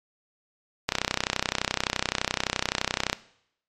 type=click train; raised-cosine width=0.2 ms; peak=-5 dBFS; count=72; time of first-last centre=0.89-3.13 s; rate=31.7 Hz; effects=noise-tail reverb RT60 0.7 s tail -18 dB re dry + MP3 64 kbps